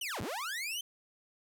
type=linear two-way sweep; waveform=sawtooth; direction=down then up; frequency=3130 to 63 to 3130 Hz; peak=-32 dBFS; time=0.01-0.81 s; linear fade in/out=5 ms; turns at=0.21 s; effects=none